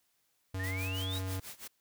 square tone, 94.3 Hz, F#2, 33 cents sharp, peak -35 dBFS, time 0.54-1.4 s, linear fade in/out 5 ms
sine exponential sweep, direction up, 1760 to 3951 Hz, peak -38 dBFS, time 0.59-1.19 s, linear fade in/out 10 ms
white noise with tremolo, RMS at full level -44 dBFS, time 0.63-1.68 s, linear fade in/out 10 ms, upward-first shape sine, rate 6.1 Hz, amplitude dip 90%
effects white hiss -75 dBFS RMS until 1.8 s

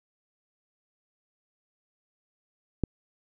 click, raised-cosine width 3 ms, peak -12 dBFS, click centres 2.837 s, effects none

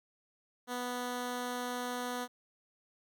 10% pulse tone, 246.6 Hz, B3, 2 cents flat, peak -27 dBFS, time 0.67-2.28 s, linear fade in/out 50 ms, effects none

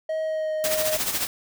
triangle tone with pitch glide, 633 to 622.5 Hz, D#5 to D#5, +30 to +1 cents, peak -22 dBFS, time 0.09-0.97 s, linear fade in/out 5 ms, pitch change -29 cents, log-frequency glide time 0.22-0.54 s
white noise with tremolo, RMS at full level -24 dBFS, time 0.64-1.27 s, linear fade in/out 0 ms, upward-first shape sine, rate 14 Hz, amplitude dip 60%
effects none

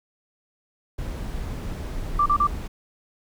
brown noise, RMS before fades -30 dBFS, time 0.98-2.68 s, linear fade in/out 10 ms
sine tone bursts, 1174.7 Hz, D6, in tune, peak -16 dBFS, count 3, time 2.19-2.47 s, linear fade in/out 5 ms, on 70 ms, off 35 ms
effects none

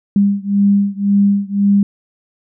sine beating tone pair, 199.9 / 201.8 Hz, G3 / G#3, +34 / -49 cents, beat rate 1.9 Hz, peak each -13 / -14 dBFS, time 0.16-1.83 s, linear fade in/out 2 ms, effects none

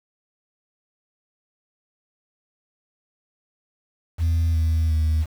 sine tone with pitch steps, 82.5 / 80.48 / 78.5 Hz, E2 / E2 / D#2, +2 / -41 / +16 cents, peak -15 dBFS, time 4.18-5.26 s, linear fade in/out 50 ms, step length 360 ms, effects tanh soft clip ceiling -16 dBFS + 7-bit

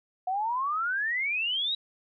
sine exponential sweep, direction up, 721 to 3898 Hz, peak -26 dBFS, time 0.27-1.75 s, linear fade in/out 5 ms, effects none

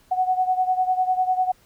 sine beating tone pair, 739 / 749 Hz, F#5 / F#5, -2 / +21 cents, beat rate 10 Hz, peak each -20 / -24 dBFS, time 0.11-1.52 s, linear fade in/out 10 ms, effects pink hiss -58 dBFS RMS until 1.65 s

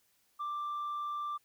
sine tone, 1179 Hz, D6, 6 cents sharp, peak -32 dBFS, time 0.39-1.38 s, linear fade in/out 20 ms, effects tanh soft clip ceiling -33 dBFS + white hiss -72 dBFS RMS until 1.44 s

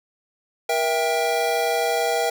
square chord, E diminished, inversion second, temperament just, 474.7 / 659.3 / 791.1 Hz, Bb4 / E5 / G5, +31 / 0 / +16 cents, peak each -25 dBFS, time 0.69-2.3 s, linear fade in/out 5 ms, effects none

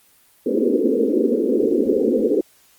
white band-pass noise, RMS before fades -18 dBFS, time 0.46-2.41 s, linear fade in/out 5 ms, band 220 to 510 Hz, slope 96 dB/octave, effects white hiss -55 dBFS RMS until 2.78 s + Opus 24 kbps

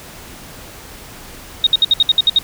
sine tone bursts, 3729 Hz, A#7, in tune, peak -7 dBFS, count 9, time 1.64-2.387 s, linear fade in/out 2 ms, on 27 ms, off 63 ms, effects pink hiss -36 dBFS RMS until 2.43 s

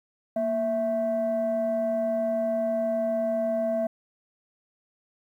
sine tone pair together, 232.9 / 659.3 Hz, A#3 / E5, -1 / 0 cents, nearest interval octave + tritone, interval 1801 cents, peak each -29 / -23 dBFS, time 0.36-3.87 s, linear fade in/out 5 ms, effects tanh soft clip ceiling -19 dBFS + 10-bit

